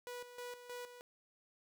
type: tone with tremolo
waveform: sawtooth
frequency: 489.4 Hz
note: B4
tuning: 16 cents flat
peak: -40 dBFS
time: 0.07-1.01 s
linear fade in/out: 0 ms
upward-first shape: square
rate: 3.2 Hz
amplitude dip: 65%
effects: none